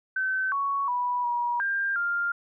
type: tone with pitch steps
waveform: sine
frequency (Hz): 1533 / 1114 / 981 / 960 / 1595 / 1399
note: G6 / C#6 / B5 / B5 / G6 / F6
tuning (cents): -39 / +8 / -12 / -49 / +30 / +3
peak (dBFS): -24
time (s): 0.16-2.32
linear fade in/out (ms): 5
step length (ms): 360
effects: none